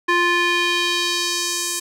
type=tone with band-pass filter sweep; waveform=square; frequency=349.2 Hz; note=F4; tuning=in tune; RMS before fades=-20 dBFS; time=0.08-1.8 s; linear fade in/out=10 ms; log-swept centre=1600 to 8300 Hz; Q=1.4; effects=none